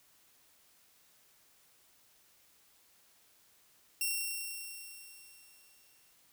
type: tone with exponential decay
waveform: 5% pulse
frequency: 2730 Hz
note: F7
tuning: 40 cents flat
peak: -21 dBFS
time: 4.01-6.13 s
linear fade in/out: 2 ms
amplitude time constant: 460 ms
effects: white hiss -66 dBFS RMS until 6.32 s

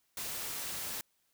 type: noise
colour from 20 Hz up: white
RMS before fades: -39 dBFS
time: 0.17-1.01 s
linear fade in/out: 2 ms
effects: white hiss -75 dBFS RMS until 1.33 s

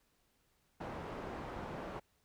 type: low-pass noise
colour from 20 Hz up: white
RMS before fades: -44 dBFS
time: 0.8-2 s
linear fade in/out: 10 ms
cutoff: 820 Hz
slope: 12 dB/octave
effects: pink hiss -75 dBFS RMS until 2.24 s

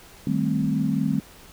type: chord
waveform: sine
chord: A half-diminished seventh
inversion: second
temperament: equal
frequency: 155.56 / 196 / 220 / 261.6 Hz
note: Eb3 / G3 / A3 / C4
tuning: 0 / 0 / 0 / 0 cents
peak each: -26 dBFS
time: 0.27-1.2 s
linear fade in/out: 2 ms
effects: pink hiss -48 dBFS RMS until 1.52 s

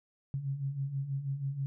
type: beating tone pair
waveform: sine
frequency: 133.3 / 139.5 Hz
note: C3 / C#3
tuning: +33 / +11 cents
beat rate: 6.2 Hz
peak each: -39 / -33 dBFS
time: 0.34-1.66 s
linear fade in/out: 0 ms
effects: none

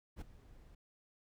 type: noise with ADSR envelope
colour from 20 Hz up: brown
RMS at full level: -41 dBFS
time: 0.16-0.75 s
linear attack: 53 ms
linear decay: 11 ms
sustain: -17 dB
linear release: 5 ms
effects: none

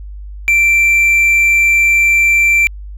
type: tone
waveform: triangle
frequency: 2349 Hz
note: D7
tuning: in tune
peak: -6 dBFS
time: 0.48-2.67 s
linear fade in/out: 0 ms
effects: added 50 Hz sine -26 dBFS peak until 2.97 s

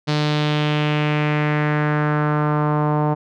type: tone with low-pass filter sweep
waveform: sawtooth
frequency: 150 Hz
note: D3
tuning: 37 cents sharp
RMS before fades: -19 dBFS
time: 0.07-3.15 s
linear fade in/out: 20 ms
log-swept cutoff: 4400 to 890 Hz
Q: 2.4
effects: none

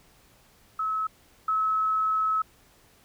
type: tone pair in turn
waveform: sine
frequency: 1292 / 1292 Hz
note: E6 / E6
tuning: -35 / -35 cents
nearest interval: unison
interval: 0 cents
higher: neither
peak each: -25 / -22 dBFS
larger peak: second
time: 0.79-1.07 / 1.48-2.42 s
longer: second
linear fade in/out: 5 ms
effects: pink hiss -59 dBFS RMS until 3.04 s

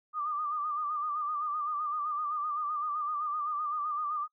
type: tone with vibrato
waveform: sine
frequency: 1200 Hz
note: D6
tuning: 37 cents sharp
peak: -30 dBFS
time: 0.13-4.28 s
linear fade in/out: 50 ms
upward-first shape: sine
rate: 7.8 Hz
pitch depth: 63 cents each way
effects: noise-tail reverb RT60 0.1 s tail -24 dB re dry

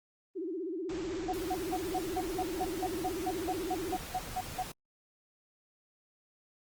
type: tone with vibrato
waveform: sine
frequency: 350 Hz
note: F4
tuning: 4 cents sharp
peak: -34 dBFS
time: 0.35-3.97 s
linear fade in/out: 20 ms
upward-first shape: sine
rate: 16 Hz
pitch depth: 190 cents each way
type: noise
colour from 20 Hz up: pink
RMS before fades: -43 dBFS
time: 0.89-4.72 s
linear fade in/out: 5 ms
type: tone bursts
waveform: sine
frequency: 740 Hz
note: F#5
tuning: in tune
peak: -30 dBFS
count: 16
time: 1.28-4.63 s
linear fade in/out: 10 ms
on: 50 ms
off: 170 ms
effects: Opus 24 kbps

